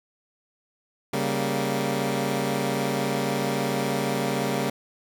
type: chord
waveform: 15% pulse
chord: G diminished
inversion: second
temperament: equal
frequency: 138.59 / 196 / 233.1 Hz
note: Db3 / G3 / Bb3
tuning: 0 / 0 / 0 cents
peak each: -22 dBFS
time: 1.13-4.7 s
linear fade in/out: 5 ms
effects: none